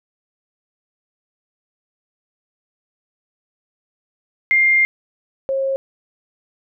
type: tone pair in turn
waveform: sine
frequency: 2110 / 539.2 Hz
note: C7 / C#5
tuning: +14 / -48 cents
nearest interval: 2 octaves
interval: 2362 cents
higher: first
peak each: -11 / -17 dBFS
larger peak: first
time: 4.51-4.85 / 5.49-5.76 s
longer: first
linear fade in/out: 0 ms
effects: none